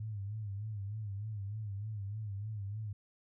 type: tone with vibrato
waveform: sine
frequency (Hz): 103.83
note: G#2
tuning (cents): 0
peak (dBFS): -37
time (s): 0-2.93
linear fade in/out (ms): 5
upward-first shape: sine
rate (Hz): 3.3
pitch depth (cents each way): 100
effects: none